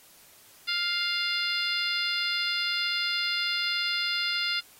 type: harmonic tone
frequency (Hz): 700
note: F5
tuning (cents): +4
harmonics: 2 / 3 / 4 / 5 / 6 / 7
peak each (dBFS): -33 / -33 / -33 / -33 / -33 / -33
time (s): 0.67-4.61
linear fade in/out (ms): 20
effects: white hiss -55 dBFS RMS until 4.79 s + AAC 48 kbps